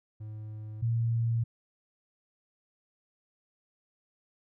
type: tone pair in turn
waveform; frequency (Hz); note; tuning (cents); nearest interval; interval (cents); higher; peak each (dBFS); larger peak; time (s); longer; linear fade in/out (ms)
triangle / sine; 107.6 / 115.72; A2 / A#2; -38 / -12; minor second; 126; second; -36 / -25; second; 0.2-0.82 / 0.82-1.44; neither; 10
effects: none